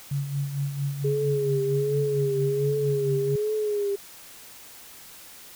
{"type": "tone with tremolo", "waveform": "sine", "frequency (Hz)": 140.6, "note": "C#3", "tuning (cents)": 25, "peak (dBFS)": -23, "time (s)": [0.11, 3.36], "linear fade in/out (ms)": 5, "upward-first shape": "sine", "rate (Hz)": 4.4, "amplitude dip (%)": 60}
{"type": "tone with vibrato", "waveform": "sine", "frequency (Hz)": 415.3, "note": "G#4", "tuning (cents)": 0, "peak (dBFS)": -23, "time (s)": [1.04, 3.96], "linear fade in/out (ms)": 10, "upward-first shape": "triangle", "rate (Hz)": 1.3, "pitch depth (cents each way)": 73}
{"effects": ["white hiss -46 dBFS RMS until 5.55 s"]}